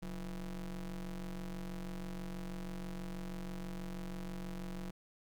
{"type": "ring-modulated tone", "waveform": "square", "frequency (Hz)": 80.9, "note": "E2", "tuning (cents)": -32, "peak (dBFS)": -38, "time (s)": [0.02, 4.91], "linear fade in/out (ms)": 10, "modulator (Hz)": 104, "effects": ["12-bit"]}